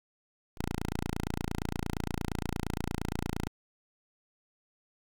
5% pulse tone, 28.63 Hz, A#0, 30 cents flat, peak -21 dBFS, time 0.57-3.48 s, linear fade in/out 10 ms, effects 9-bit

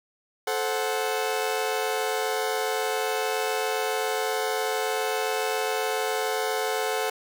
sawtooth chord, F# diminished, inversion first, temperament equal with one note detuned, 436 / 523.3 / 740 Hz, A4 / C5 / F#5, -16 / 0 / 0 cents, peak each -24 / -27 / -26 dBFS, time 0.47-7.1 s, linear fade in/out 5 ms, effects none

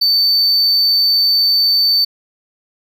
triangle tone, 4548 Hz, C#8, 44 cents sharp, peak -9 dBFS, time 0.01-2.05 s, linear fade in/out 10 ms, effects none

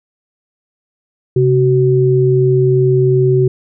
sine tone pair together, 132.69 / 375.3 Hz, C3 / F#4, +25 / +25 cents, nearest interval octave + tritone, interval 1800 cents, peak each -11 dBFS, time 1.36-3.48 s, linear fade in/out 5 ms, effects none

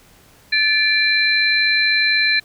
sine tone cluster, 1741 / 2363 / 4074 Hz, A6 / D7 / C8, -19 / +10 / -47 cents, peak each -18 dBFS, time 0.52-2.4 s, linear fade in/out 10 ms, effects pink hiss -50 dBFS RMS until 2.44 s

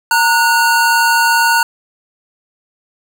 square tone pair together, 920.4 / 1461 Hz, A#5 / F#6, -22 / -22 cents, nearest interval minor sixth, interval 800 cents, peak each -13 dBFS, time 0.11-1.63 s, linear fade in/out 2 ms, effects none

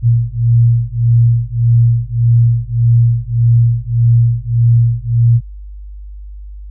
sine beating tone pair, 116.54 / 118.24 Hz, A#2 / A#2, 0 / +25 cents, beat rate 1.7 Hz, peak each -11 dBFS, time 0.02-5.41 s, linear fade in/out 50 ms, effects added 50 Hz sine -27 dBFS peak until 6.7 s

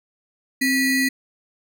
square ring-modulated tone, 1106 Hz, C#6, 4 cents flat, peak -15 dBFS, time 0.61-1.09 s, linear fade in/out 10 ms, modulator 842 Hz, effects none

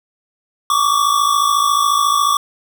square tone pair together, 1121.9 / 1176 Hz, C#6 / D6, +20 / +2 cents, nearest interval minor second, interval 82 cents, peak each -16 dBFS, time 0.7-2.37 s, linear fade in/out 2 ms, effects none

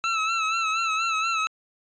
25% pulse tone with vibrato, 1318.5 Hz, E6, in tune, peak -19 dBFS, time 0.04-1.47 s, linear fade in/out 0 ms, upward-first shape sine, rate 4.2 Hz, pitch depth 52 cents each way, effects resampled to 16000 Hz

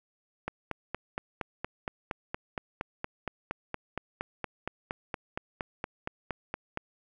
click train, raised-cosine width 0.5 ms, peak -17 dBFS, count 28, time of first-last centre 0.48-6.774 s, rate 4.29 Hz, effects none

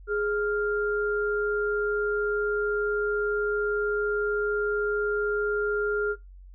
sine tone pair together, 416.7 / 1399 Hz, G#4 / F6, +6 / +3 cents, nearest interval octave + major sixth, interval 2097 cents, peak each -25 / -29 dBFS, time 0.07-6.16 s, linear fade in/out 50 ms, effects noise-tail reverb RT60 0.2 s tail -22 dB re dry + added 46 Hz sine -44 dBFS peak until 6.54 s

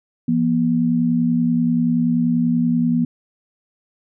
sine tone pair together, 170 / 240.4 Hz, F3 / B3, -46 / -46 cents, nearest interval tritone, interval 600 cents, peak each -20 / -16 dBFS, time 0.28-3.05 s, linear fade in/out 5 ms, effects none

